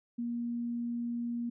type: tone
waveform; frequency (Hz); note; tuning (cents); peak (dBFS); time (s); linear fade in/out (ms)
sine; 237.1; A#3; +30; -32; 0.18-1.5; 10
effects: none